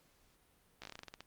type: slowing click train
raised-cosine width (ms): 0.2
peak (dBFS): -29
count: 12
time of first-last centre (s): 0.82-1.206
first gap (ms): 15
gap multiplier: 1.16
effects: pink hiss -70 dBFS RMS until 1.26 s + Opus 48 kbps